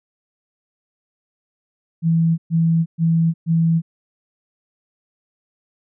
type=tone bursts; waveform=sine; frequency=164.7 Hz; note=E3; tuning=1 cent flat; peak=-13 dBFS; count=4; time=2.02-3.82 s; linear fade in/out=50 ms; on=360 ms; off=120 ms; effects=none